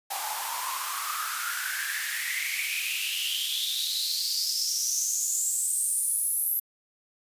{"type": "noise with high-pass filter sweep", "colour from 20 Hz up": "white", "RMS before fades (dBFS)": -29, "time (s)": [0.1, 6.6], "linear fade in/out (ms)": 10, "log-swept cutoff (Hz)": [790, 12000], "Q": 8.2, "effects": ["resampled to 32000 Hz"]}